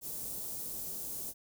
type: band-stop noise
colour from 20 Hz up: white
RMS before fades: -40 dBFS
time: 0.01-1.34 s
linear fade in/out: 50 ms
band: 500 to 8000 Hz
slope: 12 dB/octave
effects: none